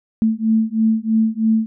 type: beating tone pair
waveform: sine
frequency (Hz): 220 / 223.1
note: A3 / A3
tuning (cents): 0 / +24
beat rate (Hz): 3.1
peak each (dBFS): -17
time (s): 0.22-1.66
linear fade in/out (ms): 0
effects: none